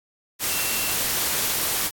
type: tone in noise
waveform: sine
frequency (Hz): 2715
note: F7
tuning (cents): -50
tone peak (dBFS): -32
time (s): 0.48-0.97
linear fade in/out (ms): 50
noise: white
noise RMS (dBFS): -24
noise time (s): 0.39-1.91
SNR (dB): -11
effects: AAC 64 kbps